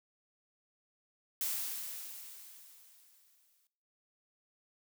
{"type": "noise with exponential decay", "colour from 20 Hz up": "blue", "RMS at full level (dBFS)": -34, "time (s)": [1.41, 3.67], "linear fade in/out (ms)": 1, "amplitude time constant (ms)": 490, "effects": ["noise-tail reverb RT60 0.6 s tail -18 dB re dry"]}